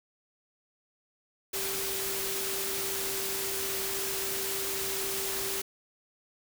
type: tone in noise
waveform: sine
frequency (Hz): 389.2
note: G4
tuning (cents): -12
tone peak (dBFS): -38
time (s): 1.53-5.62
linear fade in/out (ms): 10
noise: white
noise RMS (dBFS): -33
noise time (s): 1.53-5.62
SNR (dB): -8
effects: none